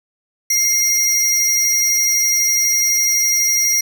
40% pulse tone pair together, 2117 / 5704 Hz, C7 / F8, +20 / +36 cents, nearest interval octave + perfect fourth, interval 1716 cents, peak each -21 / -13 dBFS, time 0.5-3.81 s, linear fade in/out 5 ms, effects none

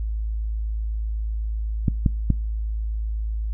clicks, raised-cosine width 5 ms, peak -6 dBFS, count 3, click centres 1.882 / 2.062 / 2.303 s, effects noise-tail reverb RT60 0.4 s tail -24 dB re dry + added 54 Hz sine -23 dBFS peak until 3.53 s

